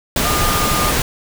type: tone in noise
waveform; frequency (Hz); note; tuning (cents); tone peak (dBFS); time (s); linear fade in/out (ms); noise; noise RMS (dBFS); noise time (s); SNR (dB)
sine; 1213; D#6; -44; -20; 0.25-0.91; 2; pink; -17; 0.16-1.02; -6
effects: none